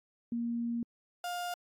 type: tone pair in turn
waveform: sine / 35% pulse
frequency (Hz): 235 / 706.6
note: A#3 / F5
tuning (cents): +14 / +20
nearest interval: octave + perfect fifth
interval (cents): 1906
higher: second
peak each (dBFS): -31 / -33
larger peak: first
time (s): 0.32-0.83 / 1.24-1.54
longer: first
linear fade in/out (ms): 2
effects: AAC 64 kbps